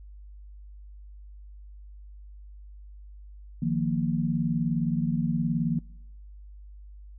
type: chord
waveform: sine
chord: Eb suspended second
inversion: none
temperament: equal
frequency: 155.56 / 174.61 / 233.1 Hz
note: Eb3 / F3 / Bb3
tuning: 0 / 0 / 0 cents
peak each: -28 dBFS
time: 3.62-5.79 s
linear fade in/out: 5 ms
effects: noise-tail reverb RT60 0.9 s tail -26 dB re dry + added 50 Hz sine -43 dBFS peak until 7.18 s